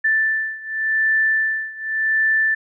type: beating tone pair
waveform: sine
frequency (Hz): 1764 / 1764.88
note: A6 / A6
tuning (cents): +4 / +5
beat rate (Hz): 0.88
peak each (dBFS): -19 / -21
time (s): 0.04-2.55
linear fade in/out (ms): 10
effects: none